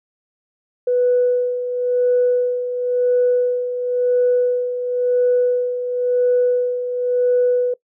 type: tone with tremolo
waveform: sine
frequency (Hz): 493.9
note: B4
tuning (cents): 0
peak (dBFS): -11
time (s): 0.87-7.74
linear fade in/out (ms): 5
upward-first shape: sine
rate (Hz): 0.96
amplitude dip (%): 65
effects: noise-tail reverb RT60 0.1 s tail -21 dB re dry + tanh soft clip ceiling -8 dBFS